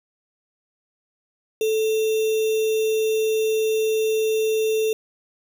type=tone with sample-and-hold; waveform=sine; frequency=438.4 Hz; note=A4; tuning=6 cents flat; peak=-18 dBFS; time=1.61-4.93 s; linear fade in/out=2 ms; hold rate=3150 Hz; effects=none